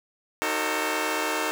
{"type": "chord", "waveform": "10% pulse", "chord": "D# diminished seventh", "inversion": "none", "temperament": "just", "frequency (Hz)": [311.1, 373.4, 448, 537.6], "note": ["D#4", "F#4", "A4", "C5"], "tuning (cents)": [0, 16, 31, 47], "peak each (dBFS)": [-21, -25, -21, -25], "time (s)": [0.42, 1.51], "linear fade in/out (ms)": 0, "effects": []}